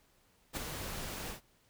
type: noise with ADSR envelope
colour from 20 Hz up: pink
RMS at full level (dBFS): -35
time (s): 0.53-1.41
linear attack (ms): 39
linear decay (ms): 7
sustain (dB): -6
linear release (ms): 120
effects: pink hiss -69 dBFS RMS until 1.69 s